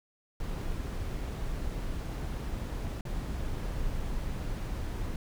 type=noise with dropouts; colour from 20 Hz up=brown; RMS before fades=-34 dBFS; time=0.4-5.16 s; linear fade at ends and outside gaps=2 ms; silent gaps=3.01-3.052 s; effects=none